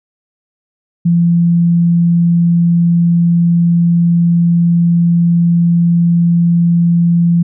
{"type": "tone", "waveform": "sine", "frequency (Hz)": 170.8, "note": "F3", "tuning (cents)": -38, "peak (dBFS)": -7, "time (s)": [1.05, 7.43], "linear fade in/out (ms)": 10, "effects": []}